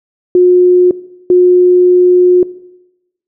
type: tone bursts at uneven times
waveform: sine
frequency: 360 Hz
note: F#4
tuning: 47 cents flat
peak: -3 dBFS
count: 2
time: 0.35-0.91 / 1.3-2.43 s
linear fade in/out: 2 ms
effects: noise-tail reverb RT60 0.9 s tail -19 dB re dry